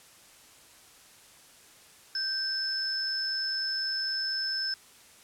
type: tone pair together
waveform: sine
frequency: 1561 / 5245 Hz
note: G6 / E8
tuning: -8 / -10 cents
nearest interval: octave + major sixth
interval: 2098 cents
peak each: -35 / -29 dBFS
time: 2.15-4.74 s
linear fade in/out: 2 ms
effects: white hiss -55 dBFS RMS until 5.23 s + low-pass 11000 Hz 12 dB/octave